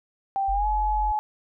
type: tone with pitch glide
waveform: sine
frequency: 784 to 850 Hz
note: G5 to G#5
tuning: 0 to +40 cents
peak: -22 dBFS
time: 0.36-1.19 s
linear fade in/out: 0 ms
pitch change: +140 cents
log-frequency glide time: 0.51-0.67 s
type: tone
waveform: sine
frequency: 46.25 Hz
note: F#1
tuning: in tune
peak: -26 dBFS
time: 0.48-1.12 s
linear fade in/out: 10 ms
effects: none